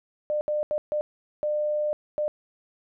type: tone bursts at uneven times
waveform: sine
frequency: 600 Hz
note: D5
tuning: 37 cents sharp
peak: -23 dBFS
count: 6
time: 0.3-0.41 / 0.48-0.63 / 0.71-0.78 / 0.92-1.01 / 1.43-1.93 / 2.18-2.28 s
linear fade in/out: 0 ms
effects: none